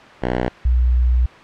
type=tone pair in turn; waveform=5% pulse / sine; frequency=61.74 / 61.45 Hz; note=B1 / B1; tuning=0 / -8 cents; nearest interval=unison; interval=8 cents; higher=first; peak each=-7 / -12 dBFS; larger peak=first; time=0.22-0.49 / 0.65-1.26 s; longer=second; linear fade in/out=5 ms; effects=white hiss -40 dBFS RMS until 1.43 s + low-pass 2000 Hz 12 dB/octave